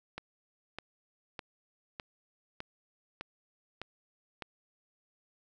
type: click train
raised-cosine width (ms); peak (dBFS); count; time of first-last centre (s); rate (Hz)
0.3; -23; 8; 0.18-4.422; 1.65
effects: none